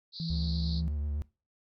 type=band-pass noise; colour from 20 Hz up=white; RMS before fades=-42 dBFS; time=0.12-0.82 s; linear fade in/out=50 ms; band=3900 to 4700 Hz; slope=96 dB/octave
type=tone; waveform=sine; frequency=164.81 Hz; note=E3; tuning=in tune; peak=-32 dBFS; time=0.2-0.88 s; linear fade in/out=0 ms
type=tone with vibrato; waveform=triangle; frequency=73.42 Hz; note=D2; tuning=in tune; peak=-28 dBFS; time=0.3-1.22 s; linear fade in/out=0 ms; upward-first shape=triangle; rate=8.2 Hz; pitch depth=45 cents each way
effects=noise-tail reverb RT60 0.3 s tail -21 dB re dry + AAC 64 kbps